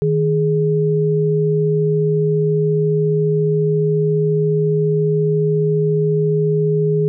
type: tone pair together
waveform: sine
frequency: 156.2 / 417 Hz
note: D#3 / G#4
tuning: +7 / +7 cents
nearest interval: octave + perfect fourth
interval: 1700 cents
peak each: -16 dBFS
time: 0.02-7.08 s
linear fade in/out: 0 ms
effects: none